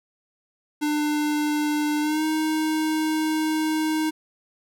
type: tone with pitch glide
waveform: square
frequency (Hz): 299 to 312.6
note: D4 to D#4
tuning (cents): +31 to +8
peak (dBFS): -22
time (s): 0.81-4.11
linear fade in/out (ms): 20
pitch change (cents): +77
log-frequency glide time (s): 2-2.24
effects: none